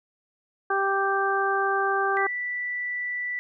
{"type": "harmonic tone", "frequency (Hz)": 392, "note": "G4", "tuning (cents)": 0, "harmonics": [1, 2, 3, 4], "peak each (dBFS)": [-27, -27, -27, -27], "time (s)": [0.7, 2.27], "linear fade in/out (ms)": 5}
{"type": "tone", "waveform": "sine", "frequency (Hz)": 1969, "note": "B6", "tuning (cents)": -6, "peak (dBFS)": -27, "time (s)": [2.17, 3.39], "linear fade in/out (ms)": 0}
{"effects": []}